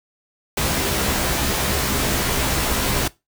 pink noise with comb filter, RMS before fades -21 dBFS, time 0.57-3.08 s, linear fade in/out 5 ms, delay 15 ms, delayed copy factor +0.65, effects noise-tail reverb RT60 0.2 s tail -19 dB re dry

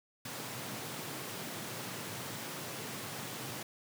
pink high-pass noise, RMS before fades -42 dBFS, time 0.25-3.63 s, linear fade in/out 5 ms, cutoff 100 Hz, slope 96 dB/octave, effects none

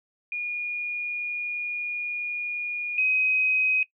sine tone pair in turn, 2437 / 2523 Hz, D#7 / D#7, -37 / +23 cents, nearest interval minor second, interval 60 cents, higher second, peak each -27 / -19 dBFS, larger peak second, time 0.32-2.98 / 2.98-3.83 s, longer first, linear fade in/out 2 ms, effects noise-tail reverb RT60 0.1 s tail -20 dB re dry

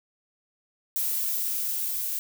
violet noise with level ramp, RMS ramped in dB -27 to -30 dBFS, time 0.96-2.19 s, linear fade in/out 0 ms, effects none

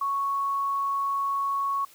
sine tone, 1108.7 Hz, C#6, in tune, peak -24 dBFS, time 0.01-1.85 s, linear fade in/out 5 ms, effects white hiss -54 dBFS RMS until 1.94 s + high-pass 60 Hz 12 dB/octave

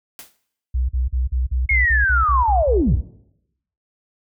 white noise with exponential decay, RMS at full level -34 dBFS, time 0.19-0.37 s, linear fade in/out 0 ms, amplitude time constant 39 ms
sine tone bursts, 63 Hz, B1, 35 cents sharp, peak -17 dBFS, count 12, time 0.74-3.013 s, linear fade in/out 10 ms, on 150 ms, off 43 ms
sine linear sweep, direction down, 2191 to 54.6 Hz, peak -15 dBFS, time 1.69-2.97 s, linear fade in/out 5 ms
effects noise-tail reverb RT60 0.8 s tail -18 dB re dry

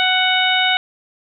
harmonic tone, 742 Hz, F#5, 5 cents sharp, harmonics 1 / 2 / 3 / 4 / 5, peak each -20 / -20 / -20 / -20 / -20 dBFS, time 0-0.77 s, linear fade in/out 0 ms, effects none

